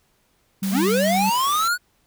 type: tone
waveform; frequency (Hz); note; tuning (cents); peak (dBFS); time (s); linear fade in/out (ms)
sine; 193.9; G3; -19; -21; 0.62-1.3; 10
type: noise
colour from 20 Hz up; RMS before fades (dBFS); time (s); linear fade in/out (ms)
white; -33; 0.63-1.68; 0
type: linear sweep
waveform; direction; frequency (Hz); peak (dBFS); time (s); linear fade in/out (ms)
square; up; 199.6 to 1492; -19; 0.71-1.78; 50
effects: pink hiss -64 dBFS RMS until 2.06 s